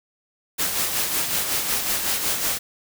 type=noise with tremolo; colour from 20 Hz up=white; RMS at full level=-22 dBFS; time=0.58-2.59 s; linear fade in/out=20 ms; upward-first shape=sine; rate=5.4 Hz; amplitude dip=45%; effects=none